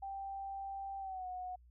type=tone with pitch glide; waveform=sine; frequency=784 to 731.5 Hz; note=G5 to F#5; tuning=0 to -20 cents; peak=-40 dBFS; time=0.02-1.56 s; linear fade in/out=10 ms; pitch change=-120 cents; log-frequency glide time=0.99-1.27 s; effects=added 60 Hz sine -59 dBFS peak until 1.7 s

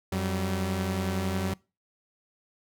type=tone pair together; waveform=sawtooth; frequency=90.42 / 191.7 Hz; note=F#2 / G3; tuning=-39 / -38 cents; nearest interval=octave + minor second; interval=1301 cents; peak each=-26 dBFS; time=0.12-1.54 s; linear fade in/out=5 ms; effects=noise-tail reverb RT60 0.3 s tail -24 dB re dry

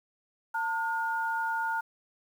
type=tone pair together; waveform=sine; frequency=902.1 / 1432 Hz; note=A5 / F6; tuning=+43 / +43 cents; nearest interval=minor sixth; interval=800 cents; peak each=-30 / -31 dBFS; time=0.54-1.81 s; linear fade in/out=10 ms; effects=9-bit

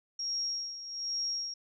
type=tone with tremolo; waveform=sine; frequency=5588 Hz; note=F8; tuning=in tune; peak=-30 dBFS; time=0.19-1.54 s; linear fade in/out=5 ms; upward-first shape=sine; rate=1.2 Hz; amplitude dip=70%; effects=none

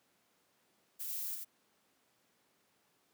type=noise with echo; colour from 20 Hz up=violet; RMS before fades=-41 dBFS; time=0.99-1.36 s; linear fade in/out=20 ms; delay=89 ms; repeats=1; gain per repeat=-3 dB; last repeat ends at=1.449 s; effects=pink hiss -73 dBFS RMS until 3.13 s + high-pass 200 Hz 12 dB/octave

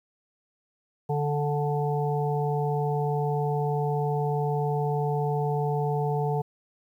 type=harmonic tone; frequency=146.4 Hz; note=D3; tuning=5 cents flat; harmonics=1 / 3 / 5 / 6; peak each=-26 / -29 / -32 / -34 dBFS; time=1.09-6.42 s; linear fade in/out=10 ms; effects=10-bit

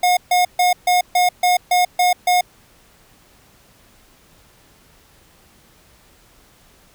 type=tone bursts; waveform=square; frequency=720 Hz; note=F#5; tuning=47 cents flat; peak=-13 dBFS; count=9; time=0.03-2.41 s; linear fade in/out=5 ms; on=140 ms; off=140 ms; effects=pink hiss -52 dBFS RMS until 6.94 s

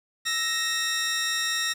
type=tone pair together; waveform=15% pulse; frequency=1317.7 / 1864.7 Hz; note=E6 / A#6; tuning=-1 / 0 cents; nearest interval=tritone; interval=601 cents; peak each=-27 / -19 dBFS; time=0.25-1.74 s; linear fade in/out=20 ms; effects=resampled to 32000 Hz + 8-bit

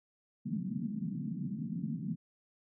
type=band-pass noise; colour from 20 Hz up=white; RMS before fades=-37 dBFS; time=0.45-2.16 s; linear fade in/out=20 ms; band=150 to 230 Hz; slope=48 dB/octave; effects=none

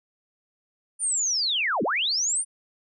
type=linear two-way sweep; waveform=sine; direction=down then up; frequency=9380 to 174.2 to 9380 Hz; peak=-22 dBFS; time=0.99-2.45 s; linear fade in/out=50 ms; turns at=1.83 s; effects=none

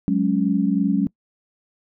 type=chord; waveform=sine; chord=F# suspended second; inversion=none; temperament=just; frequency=185 / 208.1 / 277.5 Hz; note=F#3 / G#3 / C#4; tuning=0 / +4 / +2 cents; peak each=-21 dBFS; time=0.08-1.07 s; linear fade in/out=0 ms; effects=noise-tail reverb RT60 0.1 s tail -24 dB re dry

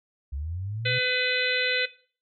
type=linear sweep; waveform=sine; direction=up; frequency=65.41 to 130 Hz; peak=-29 dBFS; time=0.32-0.99 s; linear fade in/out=10 ms
type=harmonic tone; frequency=503 Hz; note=B4; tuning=32 cents sharp; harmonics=1 / 3 / 4 / 5 / 6 / 7 / 8; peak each=-30 / -30 / -29 / -29 / -34 / -31 / -31 dBFS; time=0.85-1.86 s; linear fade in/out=10 ms
effects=noise-tail reverb RT60 0.4 s tail -17 dB re dry + MP3 48 kbps

